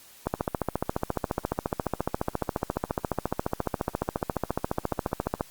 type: click train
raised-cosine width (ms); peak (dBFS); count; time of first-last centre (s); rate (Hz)
1; -11; 75; 0.27-5.409; 14.4
effects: white hiss -52 dBFS RMS until 5.5 s + Opus 48 kbps